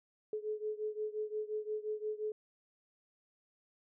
sine beating tone pair, 425.6 / 431.3 Hz, G#4 / A4, +42 / -35 cents, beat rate 5.7 Hz, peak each -38 / -40 dBFS, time 0.33-2.32 s, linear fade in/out 2 ms, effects none

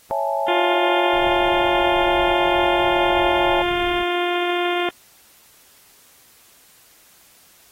sine chord, A major seventh, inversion first, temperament equal, 554.4 / 659.3 / 830.6 / 880 Hz, C#5 / E5 / G#5 / A5, 0 / 0 / 0 / 0 cents, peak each -25 dBFS, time 0.11-3.62 s, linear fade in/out 0 ms
harmonic tone, 351.9 Hz, F4, 13 cents sharp, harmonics 1 / 2 / 3 / 4 / 5 / 6 / 7 / 8 / 9 / 10, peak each -22 / -25 / -30 / -30 / -34 / -31 / -32 / -35 / -33 / -36 dBFS, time 0.48-4.89 s, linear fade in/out 2 ms
brown noise, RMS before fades -37 dBFS, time 1.13-4.03 s, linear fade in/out 5 ms
effects white hiss -52 dBFS RMS until 7.71 s + AAC 48 kbps

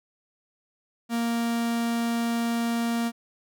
45% pulse tone, 233.1 Hz, A#3, in tune, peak -24 dBFS, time 1.09-3.12 s, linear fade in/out 50 ms, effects none

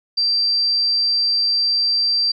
sine tone, 4699 Hz, D8, in tune, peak -15 dBFS, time 0.17-2.32 s, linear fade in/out 10 ms, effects none

